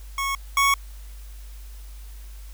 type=tone pair in turn; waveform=25% pulse; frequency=1100 / 1110.2 Hz; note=C#6 / C#6; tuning=-14 / +2 cents; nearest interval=unison; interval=16 cents; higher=second; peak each=-20 / -13 dBFS; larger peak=second; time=0.18-0.35 / 0.57-0.74 s; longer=neither; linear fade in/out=2 ms; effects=added 50 Hz sine -37 dBFS peak until 2.53 s + white hiss -52 dBFS RMS until 2.53 s